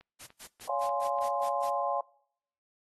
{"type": "click train", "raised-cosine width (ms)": 0.3, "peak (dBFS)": -38, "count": 5, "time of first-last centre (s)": [0.01, 1.186], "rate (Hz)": 3.4}
{"type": "noise bursts", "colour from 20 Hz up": "white", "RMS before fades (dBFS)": -46, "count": 8, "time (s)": [0.19, 1.702], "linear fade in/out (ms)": 20, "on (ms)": 84, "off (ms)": 120}
{"type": "chord", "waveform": "sine", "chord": "Db major seventh", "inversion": "none", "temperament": "equal with one note detuned", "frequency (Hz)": [564.1, 698.5, 830.6, 1046.5], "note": ["Db5", "F5", "Ab5", "C6"], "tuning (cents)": [30, 0, 0, 0], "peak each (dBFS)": -33, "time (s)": [0.69, 2.01], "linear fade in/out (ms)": 5}
{"effects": ["noise-tail reverb RT60 0.7 s tail -25 dB re dry", "AAC 32 kbps"]}